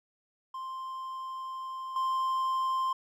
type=tone with level steps; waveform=triangle; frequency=1048 Hz; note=C6; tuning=2 cents sharp; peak=-34 / -25 dBFS; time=0.54-2.93 s; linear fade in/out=5 ms; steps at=1.96 s; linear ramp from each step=2 ms; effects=none